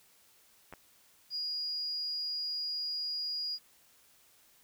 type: clicks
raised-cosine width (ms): 0.5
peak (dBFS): -31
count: 2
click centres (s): 0.726 / 0.737
type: tone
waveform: sine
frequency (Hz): 4872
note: D#8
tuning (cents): -37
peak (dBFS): -33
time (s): 1.3-3.59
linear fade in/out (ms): 50
effects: white hiss -64 dBFS RMS until 4.63 s